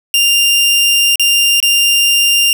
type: tone with dropouts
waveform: sawtooth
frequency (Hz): 2794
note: F7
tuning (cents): 0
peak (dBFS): -5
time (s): 0.14-2.53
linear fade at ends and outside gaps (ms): 1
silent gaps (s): 1.157-1.196 / 1.602-1.627
effects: none